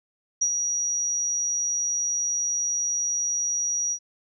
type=tone with ADSR envelope; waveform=sine; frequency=5770 Hz; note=F#8; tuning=44 cents flat; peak=-18 dBFS; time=0.41-3.99 s; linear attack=10 ms; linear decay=70 ms; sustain=-5 dB; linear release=71 ms; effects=none